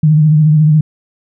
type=tone with vibrato; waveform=sine; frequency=153.5 Hz; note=D#3; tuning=23 cents flat; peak=-5 dBFS; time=0.03-0.81 s; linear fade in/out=5 ms; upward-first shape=triangle; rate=14 Hz; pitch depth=59 cents each way; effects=none